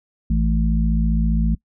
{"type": "harmonic tone", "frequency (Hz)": 55, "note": "A1", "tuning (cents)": 0, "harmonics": [1, 3, 4], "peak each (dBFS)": [-17, -22, -23], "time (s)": [0.3, 1.55], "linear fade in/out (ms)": 5, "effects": ["noise-tail reverb RT60 0.1 s tail -23 dB re dry"]}